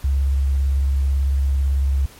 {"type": "tone with vibrato", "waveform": "sine", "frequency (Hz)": 68.4, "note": "C#2", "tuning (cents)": -23, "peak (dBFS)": -15, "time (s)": [0.04, 2.06], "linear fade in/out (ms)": 5, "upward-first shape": "square", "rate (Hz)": 18, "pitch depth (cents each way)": 34, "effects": ["pink hiss -45 dBFS RMS until 2.19 s", "MP3 64 kbps"]}